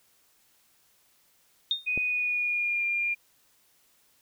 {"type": "tone with exponential decay", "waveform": "sine", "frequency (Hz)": 3670, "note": "A#7", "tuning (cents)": -28, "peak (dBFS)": -20, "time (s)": [1.71, 1.88], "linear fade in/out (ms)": 1, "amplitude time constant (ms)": 35}
{"type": "tone with pitch glide", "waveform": "sine", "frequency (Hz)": [2489, 2401], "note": ["D#7", "D7"], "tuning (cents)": [0, 38], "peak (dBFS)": -25, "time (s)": [1.86, 3.15], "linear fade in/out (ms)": 20, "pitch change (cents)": -62, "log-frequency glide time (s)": [2.01, 2.84]}
{"type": "click", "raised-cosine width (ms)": 2, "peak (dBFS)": -21, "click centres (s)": 1.976}
{"effects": ["white hiss -65 dBFS RMS until 4.21 s"]}